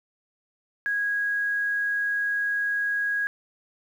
sine tone, 1650 Hz, G#6, 12 cents flat, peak -23 dBFS, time 0.86-3.27 s, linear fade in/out 0 ms, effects 9-bit

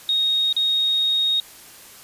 sine tone with dropouts, 3736 Hz, A#7, 3 cents sharp, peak -17 dBFS, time 0.09-1.4 s, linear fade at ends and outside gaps 1 ms, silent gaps 0.527-0.565 s, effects white hiss -44 dBFS RMS until 2.03 s + resampled to 32000 Hz

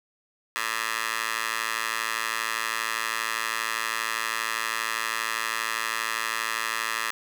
15% pulse tone with high-pass filter, 112.5 Hz, A2, 39 cents sharp, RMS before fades -29 dBFS, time 0.56-7.11 s, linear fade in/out 0 ms, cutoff 1500 Hz, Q 1.8, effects none

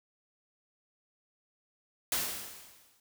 white noise with exponential decay, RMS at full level -29 dBFS, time 2.12-3 s, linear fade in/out 2 ms, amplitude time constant 190 ms, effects none

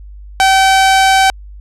sawtooth tone, 769 Hz, G5, 33 cents flat, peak -3 dBFS, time 0.4-1.3 s, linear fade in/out 0 ms, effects added 50 Hz sine -30 dBFS peak until 1.6 s + low-pass 9000 Hz 12 dB/octave

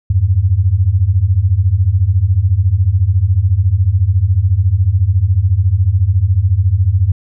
sine beating tone pair, 85.6 / 99.6 Hz, F2 / G2, -34 / +28 cents, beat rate 14 Hz, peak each -13 / -11 dBFS, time 0.1-7.12 s, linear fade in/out 5 ms, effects none

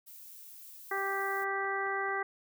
violet noise, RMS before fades -50 dBFS, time 0.06-1.45 s, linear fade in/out 20 ms
harmonic tone, 392 Hz, G4, in tune, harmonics 1 / 2 / 3 / 4 / 5, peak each -37 / -37 / -37 / -37 / -37 dBFS, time 0.91-2.23 s, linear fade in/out 5 ms
click train, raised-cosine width 0.5 ms, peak -40 dBFS, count 6, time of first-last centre 0.98-2.089 s, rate 4.51 Hz
effects none

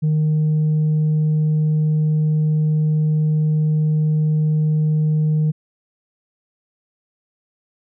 sine tone, 154.1 Hz, D#3, 16 cents flat, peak -12 dBFS, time 0.02-5.52 s, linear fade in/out 20 ms, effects tanh soft clip ceiling -13 dBFS

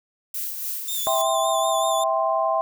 violet noise with tremolo, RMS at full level -28 dBFS, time 0.34-1.22 s, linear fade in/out 5 ms, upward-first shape sine, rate 3.5 Hz, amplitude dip 40%
20% pulse tone with vibrato, 3557 Hz, A7, 18 cents sharp, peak -22 dBFS, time 0.88-2.04 s, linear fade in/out 5 ms, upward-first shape sine, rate 5.3 Hz, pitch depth 46 cents each way
sine chord, C major, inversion first, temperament just, 654.1 / 784.9 / 1046.5 Hz, E5 / G5 / C6, -14 / +2 / 0 cents, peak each -22 / -25 / -24 dBFS, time 1.07-2.61 s, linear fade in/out 0 ms
effects none

